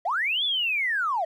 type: linear two-way sweep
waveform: triangle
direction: up then down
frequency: 612 to 3520 to 612 Hz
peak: -19 dBFS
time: 0.05-1.25 s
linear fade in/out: 10 ms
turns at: 0.44 s
effects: tanh soft clip ceiling -21 dBFS